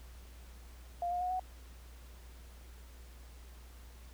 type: tone with pitch steps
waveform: sine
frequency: 698.5 / 712.4 / 726.5 / 740.9 Hz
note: F5 / F5 / F#5 / F#5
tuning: 0 / +34 / -32 / +2 cents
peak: -32 dBFS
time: 1.02-1.396 s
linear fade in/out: 2 ms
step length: 94 ms
effects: added 60 Hz sine -50 dBFS peak until 4.13 s + pink hiss -60 dBFS RMS until 4.13 s